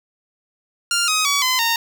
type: tone with pitch steps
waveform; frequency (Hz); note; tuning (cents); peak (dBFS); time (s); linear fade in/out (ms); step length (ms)
10% pulse; 1396.9 / 1259 / 1134.6 / 1022.6 / 921.6; F6 / D#6 / C#6 / C6 / A#5; 0 / +20 / +40 / -40 / -20; -8; 0.91-1.76; 2; 170
effects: none